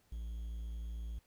triangle tone with quantisation, 56.8 Hz, A#1, 44 cents flat, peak -37 dBFS, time 0.12-1.19 s, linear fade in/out 5 ms, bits 11, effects pink hiss -72 dBFS RMS until 1.26 s

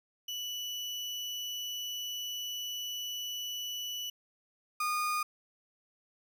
35% pulse tone pair in turn, 2960 / 1224.6 Hz, F#7 / D#6, 0 / -28 cents, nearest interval octave + minor third, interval 1528 cents, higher first, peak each -34 / -28 dBFS, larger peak second, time 0.28-4.1 / 4.8-5.23 s, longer first, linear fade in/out 5 ms, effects none

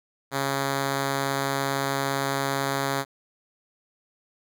5% pulse tone, 137.7 Hz, C#3, 11 cents flat, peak -13 dBFS, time 0.31-3.05 s, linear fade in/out 50 ms, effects none

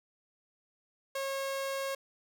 sawtooth tone, 544 Hz, C#5, 33 cents flat, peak -29 dBFS, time 1.15-1.95 s, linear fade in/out 5 ms, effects none

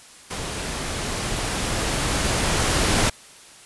pink noise with level ramp, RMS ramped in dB -30 to -19 dBFS, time 0.3-3.1 s, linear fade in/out 10 ms, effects white hiss -46 dBFS RMS until 3.65 s + resampled to 24000 Hz

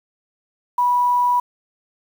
sine tone with quantisation, 979 Hz, B5, 15 cents flat, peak -14 dBFS, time 0.78-1.4 s, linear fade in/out 5 ms, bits 7, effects none

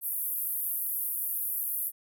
white band-pass noise, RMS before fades -32 dBFS, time 0.01-1.92 s, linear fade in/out 50 ms, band 11000 to 15000 Hz, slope 48 dB/octave, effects none

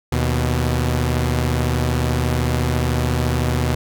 sawtooth tone pair together, 77.71 / 123.47 Hz, D#2 / B2, -2 / 0 cents, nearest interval minor sixth, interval 802 cents, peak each -16 dBFS, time 0.12-3.75 s, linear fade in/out 5 ms, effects none

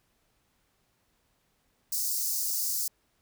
white high-pass noise, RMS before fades -30 dBFS, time 1.92-2.88 s, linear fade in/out 5 ms, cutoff 4700 Hz, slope 48 dB/octave, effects pink hiss -72 dBFS RMS until 3.21 s

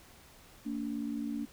sine tone pair together, 227.9 / 286.9 Hz, A#3 / D4, -39 / -40 cents, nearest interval major third, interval 399 cents, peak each -36 / -36 dBFS, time 0.65-1.46 s, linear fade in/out 20 ms, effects pink hiss -57 dBFS RMS until 1.52 s

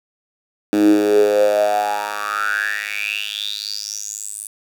10% pulse tone with high-pass filter sweep, 103.83 Hz, G#2, in tune, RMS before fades -19 dBFS, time 0.73-4.47 s, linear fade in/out 0 ms, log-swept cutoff 270 to 9500 Hz, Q 9.6, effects none

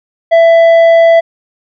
sine tone with tanh clipping, 665 Hz, E5, 15 cents sharp, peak -4 dBFS, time 0.31-1.21 s, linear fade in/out 20 ms, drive 7 dB, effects none

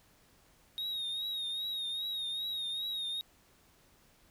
triangle tone with vibrato, 3750 Hz, A#7, 10 cents sharp, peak -33 dBFS, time 0.78-3.21 s, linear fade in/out 0 ms, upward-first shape triangle, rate 2.5 Hz, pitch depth 67 cents each way, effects pink hiss -65 dBFS RMS until 4.3 s

